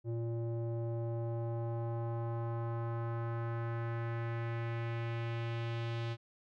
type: tone with low-pass filter sweep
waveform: square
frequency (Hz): 116.2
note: A#2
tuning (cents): -5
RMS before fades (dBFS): -37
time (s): 0.04-6.17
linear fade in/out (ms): 50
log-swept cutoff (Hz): 430 to 3600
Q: 1.7
effects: none